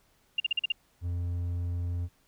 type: tone bursts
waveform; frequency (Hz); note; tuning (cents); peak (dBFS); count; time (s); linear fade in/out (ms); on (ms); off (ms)
sine; 2800; F7; +4; -23; 6; 0.38-0.721; 5; 21; 43
type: tone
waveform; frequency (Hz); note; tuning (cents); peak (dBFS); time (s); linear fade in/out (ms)
triangle; 87.31; F2; 0; -27; 1.01-2.09; 50
effects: pink hiss -67 dBFS RMS until 2.27 s